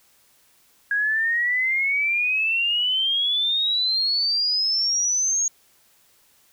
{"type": "exponential sweep", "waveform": "sine", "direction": "up", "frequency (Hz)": [1636, 6645], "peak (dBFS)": -19, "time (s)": [0.91, 5.48], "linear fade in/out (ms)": 2, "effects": ["white hiss -59 dBFS RMS until 6.52 s"]}